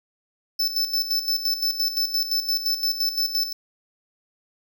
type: tone with tremolo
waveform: square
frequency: 5274 Hz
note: E8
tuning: in tune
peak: -20 dBFS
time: 0.59-3.53 s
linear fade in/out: 10 ms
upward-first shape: square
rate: 5.8 Hz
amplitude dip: 65%
effects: none